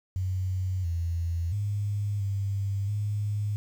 sine tone with pitch steps, 93.1 / 84.7 / 102.5 / 99.3 / 103.8 Hz, F#2 / E2 / G#2 / G2 / G#2, +11 / +48 / -22 / +23 / 0 cents, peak -26 dBFS, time 0.16-3.56 s, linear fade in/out 0 ms, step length 680 ms, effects 9-bit

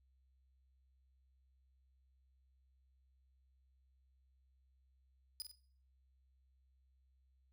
sawtooth tone with echo, 4978 Hz, D#8, in tune, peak -38 dBFS, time 5.4-5.42 s, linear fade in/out 0 ms, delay 47 ms, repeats 2, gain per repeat -6 dB, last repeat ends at 5.514 s, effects noise-tail reverb RT60 0.5 s tail -17 dB re dry + added 65 Hz sine -70 dBFS peak until 7.52 s

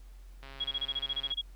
click train, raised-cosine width 0.3 ms, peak -32 dBFS, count 122, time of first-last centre 0.43-1.32 s, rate 136 Hz
sine tone bursts, 3316 Hz, G#7, 3 cents flat, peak -29 dBFS, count 12, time 0.6-1.415 s, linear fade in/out 10 ms, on 45 ms, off 25 ms
effects added 45 Hz sine -47 dBFS peak until 1.55 s + pink hiss -65 dBFS RMS until 1.55 s

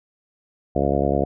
harmonic tone, 70 Hz, C#2, 18 cents sharp, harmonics 1 / 2 / 3 / 4 / 5 / 6 / 7 / 8 / 9 / 10, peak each -27 / -27 / -27 / -27 / -27 / -27 / -27 / -27 / -27 / -27 dBFS, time 0.75-1.25 s, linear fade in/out 10 ms, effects none

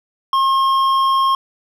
sine tone with hard clipping, 1073 Hz, C6, 43 cents sharp, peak -14 dBFS, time 0.33-1.35 s, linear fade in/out 2 ms, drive 7 dB, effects none

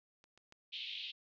clicks, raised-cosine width 0.2 ms, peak -44 / -45 / -39 dBFS, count 3, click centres 0.241 / 0.376 / 0.524 s
white band-pass noise, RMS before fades -44 dBFS, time 0.72-1.12 s, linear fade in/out 20 ms, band 2600 to 3800 Hz, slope 48 dB/octave
effects none

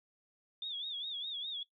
sine tone with vibrato, 3520 Hz, A7, in tune, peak -37 dBFS, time 0.62-1.63 s, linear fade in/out 2 ms, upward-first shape sine, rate 4.9 Hz, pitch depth 120 cents each way, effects noise-tail reverb RT60 0.1 s tail -17 dB re dry

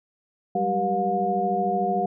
sine tone cluster, 187.3 / 200.6 / 389 / 482.9 / 715 Hz, F#3 / G3 / G4 / B4 / F5, +21 / +40 / -13 / -39 / +41 cents, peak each -32 / -30 / -28 / -32 / -23 dBFS, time 0.55-2.06 s, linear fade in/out 5 ms, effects none

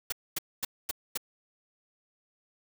white noise bursts, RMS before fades -31 dBFS, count 5, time 0.1-1.175 s, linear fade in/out 5 ms, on 23 ms, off 240 ms, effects none

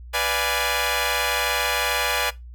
10% pulse chord, B diminished seventh, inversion none, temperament equal, 493.9 / 587.3 / 698.5 / 830.6 Hz, B4 / D5 / F5 / Ab5, 0 / 0 / 0 / 0 cents, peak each -18 / -18 / -22 / -17 dBFS, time 0.13-2.31 s, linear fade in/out 20 ms, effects noise-tail reverb RT60 0.2 s tail -19 dB re dry + added 60 Hz sine -37 dBFS peak until 2.54 s

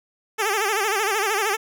10% pulse tone with vibrato, 415.3 Hz, G#4, in tune, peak -12 dBFS, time 0.38-1.57 s, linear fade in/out 20 ms, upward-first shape sine, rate 13 Hz, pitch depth 130 cents each way, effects none

